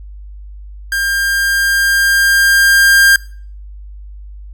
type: tone with level ramp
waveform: 45% pulse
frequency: 1600 Hz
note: G6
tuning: 35 cents sharp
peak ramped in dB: -14 to -5 dBFS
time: 0.92-3.16 s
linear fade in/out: 2 ms
effects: noise-tail reverb RT60 0.5 s tail -23 dB re dry + added 50 Hz sine -29 dBFS peak until 4.53 s

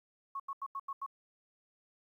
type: tone bursts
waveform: sine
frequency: 1100 Hz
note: C#6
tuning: 14 cents flat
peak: -36 dBFS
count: 6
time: 0.35-1.063 s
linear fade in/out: 5 ms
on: 48 ms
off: 85 ms
effects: 12-bit

